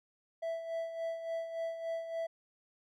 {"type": "tone with tremolo", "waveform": "triangle", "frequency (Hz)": 660, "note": "E5", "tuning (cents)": 2, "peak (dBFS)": -31, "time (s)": [0.42, 2.27], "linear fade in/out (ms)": 10, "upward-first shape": "sine", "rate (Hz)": 3.5, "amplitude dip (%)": 60, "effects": []}